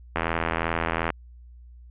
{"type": "click train", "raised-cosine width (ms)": 0.5, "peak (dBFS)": -9, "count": 79, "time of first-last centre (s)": [0.16, 1.103], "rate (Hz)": 82.7, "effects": ["added 60 Hz sine -44 dBFS peak until 1.9 s", "resampled to 8000 Hz"]}